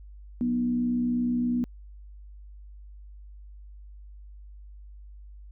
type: tone with frequency modulation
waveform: sine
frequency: 242.8 Hz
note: B3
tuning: 29 cents flat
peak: -23 dBFS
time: 0.41-1.64 s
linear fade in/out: 0 ms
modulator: 63.2 Hz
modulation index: 0.4
effects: added 50 Hz sine -43 dBFS peak until 5.51 s